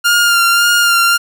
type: tone with vibrato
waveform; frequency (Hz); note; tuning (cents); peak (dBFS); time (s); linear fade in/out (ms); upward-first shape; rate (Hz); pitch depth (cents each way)
sawtooth; 1401; F6; +5; -5; 0.04-1.18; 20; sine; 1.8; 25
effects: none